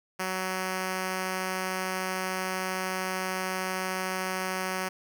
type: tone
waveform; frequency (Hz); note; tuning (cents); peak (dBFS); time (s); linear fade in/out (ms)
5% pulse; 186.7; F#3; +16; -18; 0.19-4.89; 10
effects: none